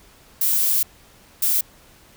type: noise bursts at uneven times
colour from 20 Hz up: violet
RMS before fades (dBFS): -19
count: 2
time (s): 0.41-0.83 / 1.42-1.61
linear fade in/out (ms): 5
effects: pink hiss -51 dBFS RMS until 2.16 s